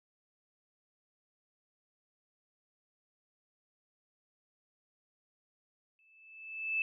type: tone with exponential growth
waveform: sine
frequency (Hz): 2628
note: E7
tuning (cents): -6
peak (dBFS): -27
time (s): 5.99-6.82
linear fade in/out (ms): 1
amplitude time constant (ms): 180
effects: none